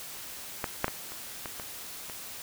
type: clicks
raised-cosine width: 0.5 ms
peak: -14 / -9 / -16 / -27 / -21 / -23 / -26 dBFS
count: 7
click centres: 0.642 / 0.844 / 0.881 / 1.12 / 1.458 / 1.598 / 2.098 s
effects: white hiss -42 dBFS RMS until 2.42 s